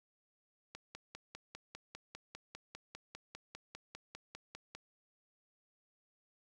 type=click train; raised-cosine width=0.2 ms; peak=-29 dBFS; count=21; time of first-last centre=0.75-4.75 s; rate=5 Hz; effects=none